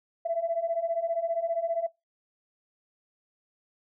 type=beating tone pair; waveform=sine; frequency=659.3 / 674.3 Hz; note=E5 / E5; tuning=0 / +39 cents; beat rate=15 Hz; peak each=-29 / -28 dBFS; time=0.25-1.87 s; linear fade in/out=10 ms; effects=noise-tail reverb RT60 0.2 s tail -22 dB re dry + tanh soft clip ceiling -18 dBFS